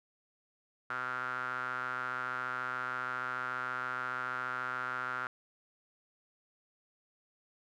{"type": "tone with band-pass filter", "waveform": "sawtooth", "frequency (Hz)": 126.5, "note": "B2", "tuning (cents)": 42, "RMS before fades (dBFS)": -37, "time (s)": [0.9, 5.27], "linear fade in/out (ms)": 2, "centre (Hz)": 1400, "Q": 7.5, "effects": []}